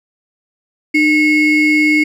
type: ring-modulated tone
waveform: triangle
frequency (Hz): 1242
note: D#6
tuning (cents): -3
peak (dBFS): -4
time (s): 0.94-2.04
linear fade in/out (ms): 10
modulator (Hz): 939
effects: none